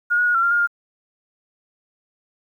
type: tone with pitch steps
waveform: sine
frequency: 1430 / 1456 / 1444 / 1357 / 1390 / 1419 / 1406 Hz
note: F6 / F#6 / F#6 / E6 / F6 / F6 / F6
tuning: +41 / -28 / -43 / +50 / -9 / +27 / +11 cents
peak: -15 dBFS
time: 0.1-0.674 s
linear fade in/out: 20 ms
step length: 82 ms
effects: 9-bit